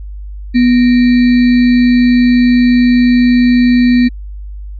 sine tone with sample-and-hold, 245.8 Hz, B3, 8 cents flat, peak -5 dBFS, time 0.54-4.09 s, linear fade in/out 20 ms, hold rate 2100 Hz, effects added 50 Hz sine -23 dBFS peak until 4.79 s + resampled to 11025 Hz

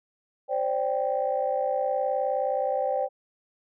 sine chord, C suspended second, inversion none, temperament equal with one note detuned, 523.3 / 582.6 / 784 Hz, C5 / D5 / G5, 0 / -14 / 0 cents, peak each -27 / -28 / -28 dBFS, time 0.48-3.09 s, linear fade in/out 50 ms, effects tanh soft clip ceiling -14 dBFS

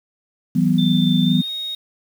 sine chord, E suspended second, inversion none, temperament equal with one note detuned, 164.81 / 189.65 / 246.9 Hz, E3 / F#3 / B3, 0 / +43 / 0 cents, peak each -18 dBFS, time 0.55-1.42 s, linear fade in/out 10 ms
sine tone with pitch glide, 3563 to 3740 Hz, A7 to A#7, +21 to +5 cents, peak -24 dBFS, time 0.78-1.75 s, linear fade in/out 5 ms, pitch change +84 cents, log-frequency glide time 1.23-1.5 s
effects 7-bit

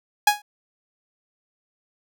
sawtooth tone with exponential decay, 830.6 Hz, G#5, in tune, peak -6 dBFS, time 0.27-0.42 s, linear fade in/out 5 ms, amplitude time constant 31 ms, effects none

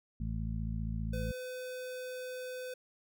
harmonic tone, 55.1 Hz, A1, 3 cents sharp, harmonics 1 / 2 / 3 / 4, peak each -36 / -39 / -41 / -42 dBFS, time 0.2-1.32 s, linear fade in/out 5 ms
square tone, 506 Hz, B4, 42 cents sharp, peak -40 dBFS, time 1.13-2.74 s, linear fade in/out 5 ms
effects none

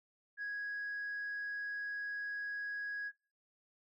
sine tone, 1659 Hz, G#6, 2 cents flat, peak -36 dBFS, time 0.37-3.12 s, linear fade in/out 50 ms, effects noise-tail reverb RT60 0.4 s tail -23 dB re dry + tanh soft clip ceiling -35 dBFS

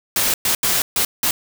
white noise bursts at uneven times, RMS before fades -18 dBFS, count 5, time 0.16-0.34 / 0.45-0.55 / 0.63-0.82 / 0.96-1.05 / 1.23-1.31 s, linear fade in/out 2 ms, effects none

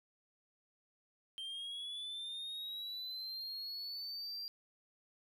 triangle linear sweep, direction up, 3136 to 4755 Hz, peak -40 dBFS, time 1.38-4.48 s, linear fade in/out 0 ms, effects none

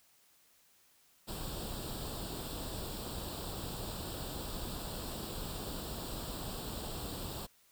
pink noise with comb filter, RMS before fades -41 dBFS, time 1.27-7.47 s, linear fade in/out 20 ms, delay 0.24 ms, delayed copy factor +0.75, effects white hiss -67 dBFS RMS until 7.71 s

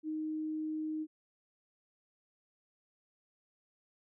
sine tone, 311.1 Hz, D#4, in tune, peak -34 dBFS, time 0.03-1.07 s, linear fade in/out 50 ms, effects none

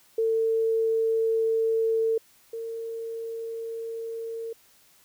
sine tone pair in turn, 449.1 / 455.4 Hz, A4 / A#4, +35 / -40 cents, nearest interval unison, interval 25 cents, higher second, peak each -21 / -31 dBFS, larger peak first, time 0.18-2.18 / 2.53-4.53 s, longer neither, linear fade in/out 5 ms, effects white hiss -59 dBFS RMS until 5.04 s

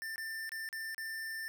square tone with dropouts, 1788 Hz, A6, 27 cents sharp, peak -39 dBFS, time 0.02-1.48 s, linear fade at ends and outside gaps 0 ms, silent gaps 0.159-0.18 / 0.493-0.519 / 0.689-0.728 / 0.946-0.98 s, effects none

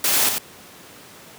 white noise with echo, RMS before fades -19 dBFS, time 0.04-0.29 s, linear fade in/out 2 ms, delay 93 ms, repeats 1, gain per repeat -5 dB, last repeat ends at 0.383 s, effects pink hiss -43 dBFS RMS until 1.38 s + high-pass 150 Hz 12 dB/octave

